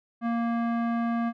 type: tone with low-pass filter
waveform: square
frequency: 233.1 Hz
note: A#3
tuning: in tune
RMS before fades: -27 dBFS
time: 0.21-1.33 s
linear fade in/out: 50 ms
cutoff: 1400 Hz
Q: 1.3
effects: none